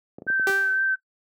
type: clicks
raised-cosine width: 2 ms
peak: -23 dBFS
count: 6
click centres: 0.185 / 0.221 / 0.267 / 0.301 / 0.397 / 0.497 s
type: tone with vibrato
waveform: sine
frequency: 1549 Hz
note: G6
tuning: 21 cents flat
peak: -20 dBFS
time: 0.27-0.96 s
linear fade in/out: 20 ms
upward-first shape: triangle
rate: 4 Hz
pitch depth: 21 cents each way
type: tone with exponential decay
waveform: sawtooth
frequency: 391.3 Hz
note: G4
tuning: 3 cents flat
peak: -17 dBFS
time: 0.47-0.85 s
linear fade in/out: 0 ms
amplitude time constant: 81 ms
effects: noise-tail reverb RT60 0.1 s tail -18 dB re dry + high-pass 200 Hz 12 dB/octave